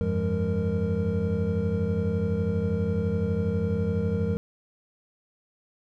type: tone cluster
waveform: triangle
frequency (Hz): 87.9 / 100 / 171.3 / 204.6 / 464.3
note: F2 / G2 / F3 / G#3 / A#4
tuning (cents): +12 / +35 / -33 / -26 / -7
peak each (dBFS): -28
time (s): 0.01-4.37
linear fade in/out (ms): 0
effects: none